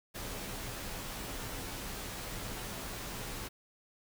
pink noise with comb filter, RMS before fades -41 dBFS, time 0.14-3.49 s, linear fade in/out 20 ms, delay 13 ms, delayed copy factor -0.5, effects none

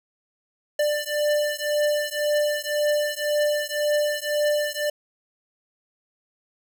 square beating tone pair, 592 / 593.9 Hz, D5 / D5, +14 / +19 cents, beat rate 1.9 Hz, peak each -25 dBFS, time 0.79-4.9 s, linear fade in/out 5 ms, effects none

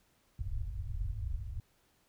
pink low-pass noise, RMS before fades -37 dBFS, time 0.39-1.6 s, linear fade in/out 2 ms, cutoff 110 Hz, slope 48 dB/octave, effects pink hiss -71 dBFS RMS until 2.08 s

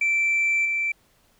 sine tone with level steps, 2337 Hz, D7, 9 cents flat, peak -17 / -21 dBFS, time 0.01-0.92 s, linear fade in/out 5 ms, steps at 0.65 s, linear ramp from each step 5 ms, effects tanh soft clip ceiling -17 dBFS + pink hiss -62 dBFS RMS until 1.39 s

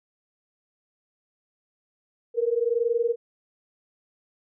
sine tone pair together, 459 / 479.9 Hz, A#4 / B4, -27 / -50 cents, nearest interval minor second, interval 77 cents, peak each -24 dBFS, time 2.34-3.16 s, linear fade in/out 50 ms, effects none

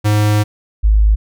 square / sine tone pair in turn, 105.2 / 52.6 Hz, G#2 / G#1, +23 / +23 cents, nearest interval octave, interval 1200 cents, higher first, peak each -11 / -7 dBFS, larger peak second, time 0.04-0.44 / 0.83-1.16 s, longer first, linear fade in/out 20 ms, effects none

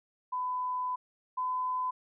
sine tone pair in turn, 1003 / 1011.1 Hz, B5 / B5, +26 / +40 cents, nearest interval unison, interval 14 cents, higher second, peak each -30 / -29 dBFS, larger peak second, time 0.32-0.96 / 1.37-1.91 s, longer first, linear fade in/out 10 ms, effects none

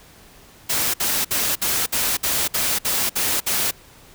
white noise bursts, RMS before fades -21 dBFS, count 10, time 0.69-3.712 s, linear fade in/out 10 ms, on 250 ms, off 58 ms, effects pink hiss -48 dBFS RMS until 4.14 s

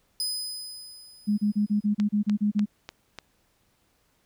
sawtooth tone with exponential decay, 5010 Hz, D#8, 11 cents sharp, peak -23 dBFS, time 0.2-1.86 s, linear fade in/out 1 ms, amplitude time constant 360 ms
sine tone bursts, 207.8 Hz, G#3, 1 cent sharp, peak -20 dBFS, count 10, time 1.27-2.658 s, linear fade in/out 20 ms, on 110 ms, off 32 ms
click train, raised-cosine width 0.2 ms, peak -19 dBFS, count 5, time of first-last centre 2-3.187 s, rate 3.37 Hz
effects pink hiss -68 dBFS RMS until 4.25 s

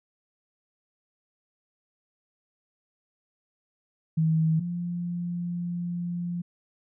sine tone pair in turn, 160 / 174.22 Hz, D#3 / F3, +49 / -4 cents, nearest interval minor second, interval 147 cents, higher second, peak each -20 / -28 dBFS, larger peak first, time 4.17-4.6 / 4.6-6.42 s, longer second, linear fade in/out 10 ms, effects none

